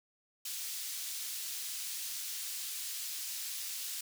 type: high-pass noise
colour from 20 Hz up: pink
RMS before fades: -40 dBFS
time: 0.45-4.01 s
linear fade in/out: 5 ms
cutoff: 4200 Hz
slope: 12 dB/octave
effects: none